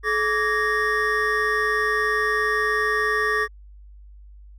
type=tone cluster; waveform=triangle; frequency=428.4 / 1156 / 1672 / 1855 Hz; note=A4 / D6 / G#6 / A#6; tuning=-46 / -28 / +11 / -9 cents; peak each=-24 / -23 / -27 / -21 dBFS; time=0.03-3.48 s; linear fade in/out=50 ms; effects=added 50 Hz sine -42 dBFS peak until 4.58 s